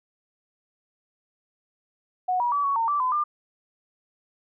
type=tone with pitch steps; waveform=sine; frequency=734 / 963 / 1148 / 1117 / 912 / 1165 / 1016 / 1197 Hz; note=F#5 / B5 / D6 / C#6 / A#5 / D6 / B5 / D6; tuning=-14 / -44 / -40 / +13 / -38 / -14 / +49 / +33 cents; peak=-21 dBFS; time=2.28-3.24 s; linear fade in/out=10 ms; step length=120 ms; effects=none